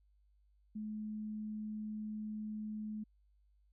sine tone, 214 Hz, A3, 48 cents flat, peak -39 dBFS, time 0.75-3.04 s, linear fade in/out 10 ms, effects added 50 Hz sine -67 dBFS peak until 3.72 s

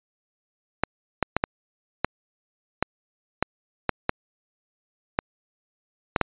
clicks, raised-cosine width 0.5 ms, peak -5 dBFS, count 12, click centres 0.836 / 1.227 / 1.366 / 1.439 / 2.046 / 2.826 / 3.426 / 3.893 / 4.094 / 5.189 / 6.162 / 6.213 s, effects resampled to 8000 Hz

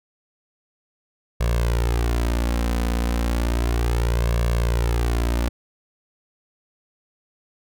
sawtooth tone with flanger, 58.27 Hz, A#1, in tune, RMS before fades -21 dBFS, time 1.4-5.49 s, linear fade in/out 10 ms, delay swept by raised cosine 1.8 to 4 ms, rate 0.33 Hz, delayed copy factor +0.7, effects none

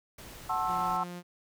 pink noise, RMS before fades -47 dBFS, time 0.18-0.97 s, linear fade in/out 5 ms
sine chord, F# half-diminished seventh, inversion none, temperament equal with one note detuned, 740 / 880 / 1069.1 / 1318.5 Hz, F#5 / A5 / C6 / E6, 0 / 0 / +37 / 0 cents, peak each -33 dBFS, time 0.49-1.04 s, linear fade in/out 10 ms
sawtooth tone, 176.5 Hz, F3, 19 cents sharp, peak -35 dBFS, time 0.66-1.23 s, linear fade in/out 50 ms
effects none

